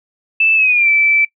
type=tone with pitch glide; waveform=sine; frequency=2637 to 2322 Hz; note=E7 to D7; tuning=0 to -20 cents; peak=-9 dBFS; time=0.4-1.25 s; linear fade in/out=5 ms; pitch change=-220 cents; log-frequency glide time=0.55-0.89 s; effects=noise-tail reverb RT60 0.1 s tail -22 dB re dry